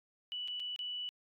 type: tone with dropouts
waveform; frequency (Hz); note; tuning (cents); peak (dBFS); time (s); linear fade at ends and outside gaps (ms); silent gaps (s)
sine; 2960; F#7; 0; -37; 0.32-1.09; 0; 0.476-0.482 / 0.597-0.601 / 0.761-0.791
effects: AAC 64 kbps